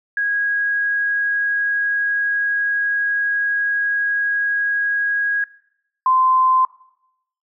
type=tone pair in turn; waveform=sine; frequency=1648 / 1034.9 Hz; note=G#6 / C6; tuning=-14 / -19 cents; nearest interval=minor sixth; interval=805 cents; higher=first; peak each=-17 / -12 dBFS; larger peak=second; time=0.17-5.44 / 6.06-6.65 s; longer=first; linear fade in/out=2 ms; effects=noise-tail reverb RT60 0.8 s tail -20 dB re dry